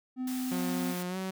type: tone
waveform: triangle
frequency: 255.4 Hz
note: C4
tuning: 42 cents flat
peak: -29 dBFS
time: 0.16-0.95 s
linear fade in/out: 50 ms
type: high-pass noise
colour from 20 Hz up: white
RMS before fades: -43 dBFS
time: 0.27-1.03 s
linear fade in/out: 5 ms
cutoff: 830 Hz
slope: 12 dB/octave
type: tone with pitch glide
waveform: sawtooth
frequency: 179.2 to 188.76 Hz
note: F3 to F#3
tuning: +45 to +35 cents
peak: -29 dBFS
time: 0.51-1.31 s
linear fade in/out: 10 ms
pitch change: +90 cents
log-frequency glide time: 1.08-1.17 s
effects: none